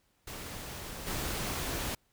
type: noise with level steps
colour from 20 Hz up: pink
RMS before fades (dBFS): -42 / -35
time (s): 0.27-1.95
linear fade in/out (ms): 5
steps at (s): 1.06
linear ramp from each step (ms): 20
effects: pink hiss -72 dBFS RMS until 2.12 s